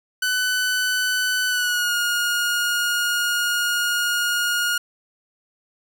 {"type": "tone with pitch glide", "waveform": "sawtooth", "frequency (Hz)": [1500, 1430.6], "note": ["F#6", "F6"], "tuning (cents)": [23, 41], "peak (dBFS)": -16, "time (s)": [0.22, 4.78], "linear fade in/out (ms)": 5, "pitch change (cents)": -82, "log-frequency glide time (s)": [1.48, 1.93], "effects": []}